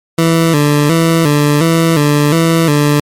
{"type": "tone with vibrato", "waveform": "20% pulse", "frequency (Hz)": 155.56, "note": "D#3", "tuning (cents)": 0, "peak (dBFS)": -3, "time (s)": [0.18, 3], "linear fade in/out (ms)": 5, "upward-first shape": "square", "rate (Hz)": 1.4, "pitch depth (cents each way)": 100, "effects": ["MP3 64 kbps"]}